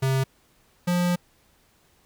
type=tone pair in turn; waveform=square; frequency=133.2 / 176.73 Hz; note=C3 / F3; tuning=+31 / +21 cents; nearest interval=perfect fourth; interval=490 cents; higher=second; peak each=-21 dBFS; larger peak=neither; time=0.02-0.24 / 0.87-1.16 s; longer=second; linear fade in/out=10 ms; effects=pink hiss -62 dBFS RMS until 2.05 s